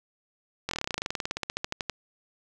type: slowing click train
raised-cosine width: 0.2 ms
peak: -12 dBFS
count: 26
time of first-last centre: 0.69-1.897 s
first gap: 22 ms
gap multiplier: 1.06
effects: none